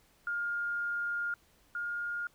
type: tone pair in turn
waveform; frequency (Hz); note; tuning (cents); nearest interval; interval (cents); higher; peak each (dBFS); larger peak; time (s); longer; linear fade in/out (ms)
sine; 1413 / 1418.6; F6 / F6; +20 / +27; unison; 7; second; -31 / -33; first; 0.27-1.34 / 1.75-2.27; first; 2
effects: pink hiss -66 dBFS RMS until 2.34 s